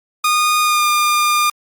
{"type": "tone with pitch glide", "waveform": "sawtooth", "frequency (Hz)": [1228, 1206.2], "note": ["D#6", "D6"], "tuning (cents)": [-23, 46], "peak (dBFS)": -9, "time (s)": [0.24, 1.5], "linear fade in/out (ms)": 5, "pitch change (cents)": -31, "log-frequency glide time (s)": [0.61, 0.86], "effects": ["Opus 32 kbps"]}